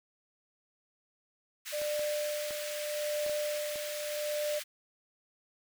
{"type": "high-pass noise", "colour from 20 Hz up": "pink", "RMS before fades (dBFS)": -41, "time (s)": [1.65, 4.64], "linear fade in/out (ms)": 20, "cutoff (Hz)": 1600, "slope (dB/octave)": 24}
{"type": "tone with tremolo", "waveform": "sine", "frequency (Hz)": 596, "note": "D5", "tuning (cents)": 25, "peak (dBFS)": -30, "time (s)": [1.72, 4.6], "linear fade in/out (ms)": 20, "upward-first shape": "sine", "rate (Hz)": 0.8, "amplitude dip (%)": 55}
{"type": "clicks", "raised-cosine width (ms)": 1, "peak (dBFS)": -33, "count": 6, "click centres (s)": [1.817, 1.994, 2.508, 3.264, 3.296, 3.758]}
{"effects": []}